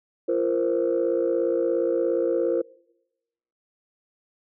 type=chord; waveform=sine; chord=F suspended fourth; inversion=none; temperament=equal with one note detuned; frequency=343.2 / 466.2 / 523.3 Hz; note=F4 / Bb4 / C5; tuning=-30 / 0 / 0 cents; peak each=-24 dBFS; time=0.28-2.62 s; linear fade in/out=10 ms; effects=noise-tail reverb RT60 1.0 s tail -25 dB re dry + tanh soft clip ceiling -14 dBFS